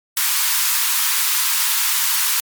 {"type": "high-pass noise", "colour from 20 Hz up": "white", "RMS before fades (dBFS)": -18, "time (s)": [0.17, 2.4], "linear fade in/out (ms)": 0, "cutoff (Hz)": 880, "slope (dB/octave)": 96, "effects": ["MP3 96 kbps"]}